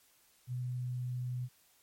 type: tone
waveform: sine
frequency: 124.9 Hz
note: B2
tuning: 20 cents sharp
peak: -34 dBFS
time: 0.47-1.49 s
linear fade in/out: 50 ms
effects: white hiss -67 dBFS RMS until 1.82 s + MP3 64 kbps